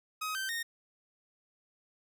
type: tone with pitch steps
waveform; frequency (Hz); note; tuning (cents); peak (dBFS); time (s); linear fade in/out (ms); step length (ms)
sawtooth; 1263 / 1553 / 1848; D#6 / G6 / A#6; +26 / -17 / -16; -30; 0.21-0.63; 10; 140
effects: none